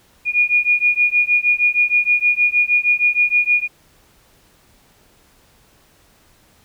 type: beating tone pair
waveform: sine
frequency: 2438 / 2444.4 Hz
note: D#7 / D#7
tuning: -36 / -31 cents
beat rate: 6.4 Hz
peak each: -16 dBFS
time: 0.25-3.68 s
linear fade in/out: 50 ms
effects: pink hiss -54 dBFS RMS until 6.64 s

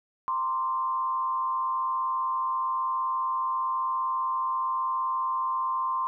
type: tone with frequency modulation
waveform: sine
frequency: 1046.5 Hz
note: C6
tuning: in tune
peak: -25 dBFS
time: 0.28-6.07 s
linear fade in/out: 0 ms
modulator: 115 Hz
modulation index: 0.61
effects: none

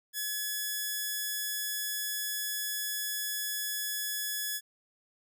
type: tone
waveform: 5% pulse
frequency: 1700 Hz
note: G#6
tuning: 40 cents sharp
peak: -21 dBFS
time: 0.13-4.61 s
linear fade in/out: 50 ms
effects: none

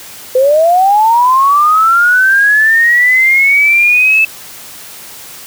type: linear sweep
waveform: sine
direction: up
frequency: 499.9 to 2632 Hz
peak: -5 dBFS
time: 0.35-4.25 s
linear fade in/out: 5 ms
effects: white hiss -31 dBFS RMS until 5.46 s + high-pass 60 Hz 12 dB/octave

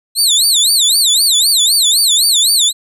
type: tone with vibrato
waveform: 25% pulse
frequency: 3979 Hz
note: B7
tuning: 12 cents sharp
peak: -4 dBFS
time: 0.15-2.73 s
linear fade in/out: 50 ms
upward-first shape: sine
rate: 3.9 Hz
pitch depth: 260 cents each way
effects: none

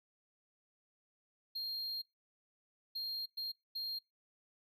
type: tone bursts at uneven times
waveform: triangle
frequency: 4218 Hz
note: C8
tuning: 13 cents sharp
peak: -36 dBFS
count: 4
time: 1.55-2.02 / 2.95-3.26 / 3.37-3.52 / 3.75-3.99 s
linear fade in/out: 10 ms
effects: noise-tail reverb RT60 0.2 s tail -24 dB re dry

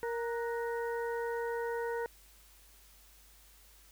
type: harmonic tone with a mistuned harmonic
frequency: 467.2 Hz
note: A#4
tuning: 4 cents sharp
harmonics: 1 / 2 / 3 / 4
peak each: -34 / -40 / -44 / -46 dBFS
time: 0.03-2.06 s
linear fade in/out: 0 ms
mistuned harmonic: 3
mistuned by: +87 cents
effects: added 50 Hz sine -61 dBFS peak until 3.91 s + white hiss -61 dBFS RMS until 3.91 s

